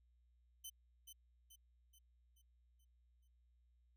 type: tone with echo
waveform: 10% pulse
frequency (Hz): 3053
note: G7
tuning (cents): -46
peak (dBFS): -40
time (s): 0.64-0.7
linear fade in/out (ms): 10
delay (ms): 430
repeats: 6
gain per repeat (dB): -6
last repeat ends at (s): 3.28
effects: added 60 Hz sine -70 dBFS peak until 3.96 s